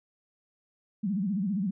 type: tone with vibrato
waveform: sine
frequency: 196 Hz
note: G3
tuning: in tune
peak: -26 dBFS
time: 1.03-1.71 s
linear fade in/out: 10 ms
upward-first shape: sine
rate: 15 Hz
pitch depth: 180 cents each way
effects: none